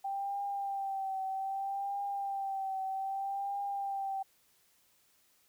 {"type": "tone with vibrato", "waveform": "sine", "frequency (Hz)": 784, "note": "G5", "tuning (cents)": 0, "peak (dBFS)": -33, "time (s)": [0.04, 4.23], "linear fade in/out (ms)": 10, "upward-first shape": "triangle", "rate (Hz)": 0.63, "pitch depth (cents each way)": 44, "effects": ["white hiss -69 dBFS RMS until 5.48 s"]}